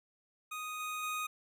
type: tone with level steps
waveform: 25% pulse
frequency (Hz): 1244.5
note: D#6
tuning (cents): 0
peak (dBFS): -35 / -33 / -31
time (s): 0.51-1.27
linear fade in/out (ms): 10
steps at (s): 0.8 / 1.03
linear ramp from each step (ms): 2
effects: none